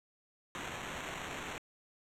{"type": "noise with sample-and-hold", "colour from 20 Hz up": "white", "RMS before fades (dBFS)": -42, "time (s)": [0.55, 1.58], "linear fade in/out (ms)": 0, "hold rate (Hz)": 4900, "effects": ["low-pass 9000 Hz 12 dB/octave"]}